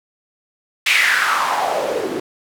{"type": "noise with band-pass filter sweep", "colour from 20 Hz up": "white", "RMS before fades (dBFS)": -18, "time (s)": [0.86, 2.2], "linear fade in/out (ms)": 5, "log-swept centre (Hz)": [2600, 320], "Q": 4.5, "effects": []}